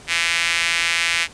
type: tone with high-pass filter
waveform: sawtooth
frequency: 168.6 Hz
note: E3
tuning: 39 cents sharp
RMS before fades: -20 dBFS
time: 0.07-1.28 s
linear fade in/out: 50 ms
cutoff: 2200 Hz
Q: 2.4
effects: pink hiss -43 dBFS RMS until 1.33 s + resampled to 22050 Hz